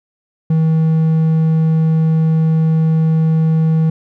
triangle tone, 160 Hz, D#3, 49 cents sharp, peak -8 dBFS, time 0.5-3.9 s, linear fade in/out 5 ms, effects none

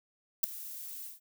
violet noise with ADSR envelope, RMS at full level -23 dBFS, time 0.43-1.2 s, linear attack 10 ms, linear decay 4 ms, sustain -20 dB, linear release 150 ms, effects none

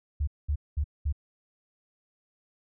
sine tone bursts, 73 Hz, D2, 10 cents flat, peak -24 dBFS, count 4, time 0.2-1.126 s, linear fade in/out 10 ms, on 74 ms, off 210 ms, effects none

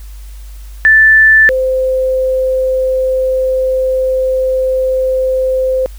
sine tone pair in turn, 1760 / 518.9 Hz, A6 / C5, 0 / -14 cents, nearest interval octave + major sixth, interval 2114 cents, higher first, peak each -3 / -10 dBFS, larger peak first, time 0.85-1.49 / 1.49-5.86 s, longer second, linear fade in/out 0 ms, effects added 50 Hz sine -27 dBFS peak until 5.98 s + white hiss -44 dBFS RMS until 5.98 s

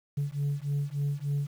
sine beating tone pair, 141.3 / 144.7 Hz, C#3 / D3, +34 / -25 cents, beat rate 3.4 Hz, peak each -29 dBFS, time 0.17-1.47 s, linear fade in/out 10 ms, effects tanh soft clip ceiling -24 dBFS + 9-bit

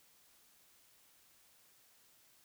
silence, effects white hiss -67 dBFS RMS until 2.44 s

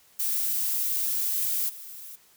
violet noise with level steps, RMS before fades -27 / -42 dBFS, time 0.19-2.16 s, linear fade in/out 10 ms, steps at 1.68 s, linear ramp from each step 20 ms, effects white hiss -59 dBFS RMS until 2.36 s

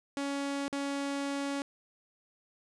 sawtooth tone with dropouts, 280 Hz, C#4, 18 cents sharp, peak -28 dBFS, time 0.17-1.62 s, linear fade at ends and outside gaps 1 ms, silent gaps 0.681-0.727 s, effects resampled to 22050 Hz

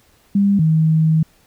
sine tone pair in turn, 199.9 / 158.66 Hz, G3 / D#3, +34 / +34 cents, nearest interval major third, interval 400 cents, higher first, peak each -11 dBFS, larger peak neither, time 0.35-0.59 / 0.59-1.23 s, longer second, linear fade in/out 5 ms, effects pink hiss -55 dBFS RMS until 1.46 s

